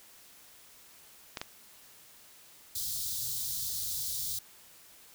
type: clicks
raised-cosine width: 0.2 ms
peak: -18 dBFS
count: 2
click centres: 1.372 / 1.415 s
type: band-stop noise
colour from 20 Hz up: white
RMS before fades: -35 dBFS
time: 2.75-4.39 s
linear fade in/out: 5 ms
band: 160 to 3600 Hz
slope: 48 dB/octave
effects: white hiss -56 dBFS RMS until 5.14 s